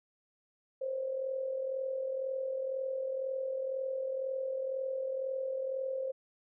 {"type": "tone with amplitude modulation", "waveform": "sine", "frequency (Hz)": 528, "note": "C5", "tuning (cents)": 16, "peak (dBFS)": -30, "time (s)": [0.81, 6.12], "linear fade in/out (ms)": 10, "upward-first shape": "sine", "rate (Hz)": 42, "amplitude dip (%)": 55, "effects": []}